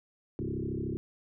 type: tone with frequency modulation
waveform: sine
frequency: 230.2 Hz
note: A#3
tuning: 22 cents flat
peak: -31 dBFS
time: 0.39-0.97 s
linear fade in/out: 0 ms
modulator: 33.5 Hz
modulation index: 4.7
effects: none